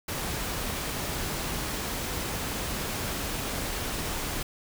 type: noise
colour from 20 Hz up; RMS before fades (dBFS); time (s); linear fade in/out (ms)
pink; -32; 0.08-4.43; 5
effects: none